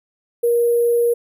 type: tone with sample-and-hold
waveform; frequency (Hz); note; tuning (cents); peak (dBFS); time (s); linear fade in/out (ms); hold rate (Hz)
sine; 473.8; A#4; +28; -13; 0.43-1.14; 10; 11025
effects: none